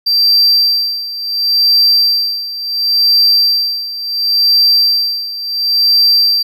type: tone with tremolo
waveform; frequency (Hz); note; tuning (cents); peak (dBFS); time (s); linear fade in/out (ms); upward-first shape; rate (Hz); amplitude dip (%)
triangle; 4699; D8; 0; -5; 0.06-6.43; 10; sine; 0.71; 80
effects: none